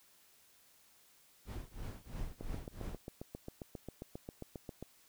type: noise with tremolo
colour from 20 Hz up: brown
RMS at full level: -40 dBFS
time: 1.45-2.98 s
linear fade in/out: 50 ms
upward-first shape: triangle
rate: 3 Hz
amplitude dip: 100%
type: click train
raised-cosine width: 2 ms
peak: -30 dBFS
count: 19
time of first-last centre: 2.41-4.826 s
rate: 7.45 Hz
effects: white hiss -66 dBFS RMS until 5.08 s